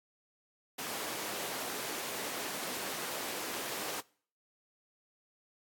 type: high-pass noise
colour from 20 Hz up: pink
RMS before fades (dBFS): -39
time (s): 0.78-4.01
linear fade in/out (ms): 10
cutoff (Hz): 320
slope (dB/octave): 12
effects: noise-tail reverb RT60 0.5 s tail -24 dB re dry + AAC 64 kbps